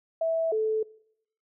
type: tone pair in turn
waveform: sine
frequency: 654 / 436.5 Hz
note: E5 / A4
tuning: -14 / -14 cents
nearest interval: perfect fifth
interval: 700 cents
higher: first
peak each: -23 dBFS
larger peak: neither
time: 0.21-0.52 / 0.52-0.83 s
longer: neither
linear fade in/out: 5 ms
effects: noise-tail reverb RT60 0.7 s tail -22 dB re dry